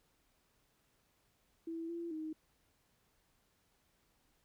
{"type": "tone with pitch steps", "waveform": "sine", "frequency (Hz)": [329.4, 339.1, 313.7], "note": ["E4", "E4", "D#4"], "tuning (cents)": [-1, 49, 14], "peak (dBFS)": -39, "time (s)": [1.67, 2.33], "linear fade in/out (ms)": 5, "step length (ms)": 220, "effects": ["pink hiss -75 dBFS RMS until 4.44 s"]}